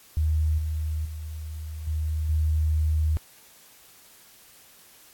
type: tone with level steps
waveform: sine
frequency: 77.7 Hz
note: D#2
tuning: 2 cents flat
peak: -20 / -25 / -32 / -24 / -20 dBFS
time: 0.17-3.17 s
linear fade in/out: 0 ms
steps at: 0.58 / 1.05 / 1.87 / 2.29 s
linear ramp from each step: 5 ms
effects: white hiss -53 dBFS RMS until 5.13 s + AAC 64 kbps